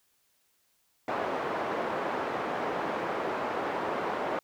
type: band-pass noise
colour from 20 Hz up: pink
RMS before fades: -32 dBFS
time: 1.08-4.39 s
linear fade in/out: 2 ms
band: 410 to 1200 Hz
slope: 12 dB/octave
effects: white hiss -71 dBFS RMS until 4.43 s